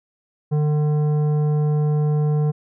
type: tone with tanh clipping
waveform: sine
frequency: 150 Hz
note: D3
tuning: 37 cents sharp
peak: -18 dBFS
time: 0.51-2.52 s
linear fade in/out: 20 ms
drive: 11 dB
effects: none